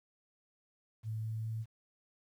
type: tone with pitch steps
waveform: sine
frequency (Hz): 110 / 110.77 / 111.54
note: A2 / A2 / A2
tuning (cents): 0 / +12 / +24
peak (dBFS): -35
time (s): 1.03-1.66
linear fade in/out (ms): 50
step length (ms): 210
effects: 11-bit